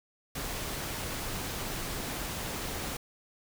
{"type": "noise", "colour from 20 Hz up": "pink", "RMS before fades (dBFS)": -36, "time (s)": [0.35, 2.97], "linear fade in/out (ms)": 5, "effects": []}